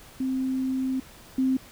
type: tone pair in turn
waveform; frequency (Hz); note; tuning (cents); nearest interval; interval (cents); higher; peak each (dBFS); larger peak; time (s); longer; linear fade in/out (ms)
sine; 261.6 / 261.6; C4 / C4; 0 / 0; unison; 0; neither; -24 / -20; second; 0.2-1 / 1.38-1.57; first; 5
effects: pink hiss -49 dBFS RMS until 1.71 s